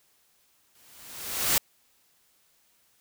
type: noise with exponential growth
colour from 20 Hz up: white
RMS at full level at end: -21 dBFS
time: 0.75-1.58 s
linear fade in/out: 2 ms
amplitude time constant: 180 ms
effects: white hiss -66 dBFS RMS until 3 s